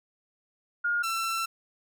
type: tone pair in turn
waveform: sine / sawtooth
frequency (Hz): 1422 / 1342.8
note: F6 / E6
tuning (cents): +31 / +32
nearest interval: minor second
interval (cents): 99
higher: first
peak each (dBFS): -24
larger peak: neither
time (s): 0.84-1.03 / 1.03-1.46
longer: second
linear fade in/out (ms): 10
effects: none